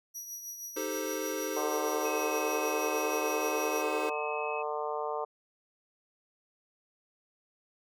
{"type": "tone with tremolo", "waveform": "sawtooth", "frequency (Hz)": 5800, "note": "F#8", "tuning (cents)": -35, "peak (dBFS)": -35, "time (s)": [0.14, 3.83], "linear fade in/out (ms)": 20, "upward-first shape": "triangle", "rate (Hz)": 6.4, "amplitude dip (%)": 55}
{"type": "chord", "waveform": "square", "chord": "A half-diminished seventh", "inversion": "second", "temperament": "equal", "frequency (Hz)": [311.1, 392, 440, 523.3], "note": ["Eb4", "G4", "A4", "C5"], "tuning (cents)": [0, 0, 0, 0], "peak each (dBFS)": -39, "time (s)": [0.76, 4.1], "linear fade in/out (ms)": 10}
{"type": "harmonic tone", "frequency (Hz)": 150, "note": "D3", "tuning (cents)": 37, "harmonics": [3, 4, 5, 6, 7, 8], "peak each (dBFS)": [-36, -38, -38, -40, -39, -42], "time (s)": [1.56, 5.25], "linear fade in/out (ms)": 10}
{"type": "tone", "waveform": "sine", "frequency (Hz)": 2566, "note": "E7", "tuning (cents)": -47, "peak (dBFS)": -38, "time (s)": [2.04, 4.63], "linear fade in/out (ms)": 20}
{"effects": []}